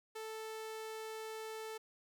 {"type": "tone", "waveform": "sawtooth", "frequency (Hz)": 440, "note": "A4", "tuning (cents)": 0, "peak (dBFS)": -39, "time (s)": [0.15, 1.78], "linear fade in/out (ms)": 10, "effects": []}